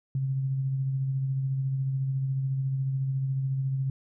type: tone with tremolo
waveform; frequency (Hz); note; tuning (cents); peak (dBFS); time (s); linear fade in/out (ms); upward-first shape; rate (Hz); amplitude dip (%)
sine; 134.2; C3; +44; -24; 0.15-3.9; 2; sine; 14; 30
effects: none